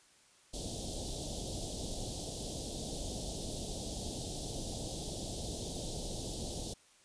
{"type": "band-stop noise", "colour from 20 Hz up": "pink", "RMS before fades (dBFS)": -40, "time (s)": [0.53, 6.74], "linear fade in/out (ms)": 10, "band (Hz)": [760, 3300], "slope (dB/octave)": 48, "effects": ["white hiss -64 dBFS RMS until 7.04 s", "resampled to 22050 Hz"]}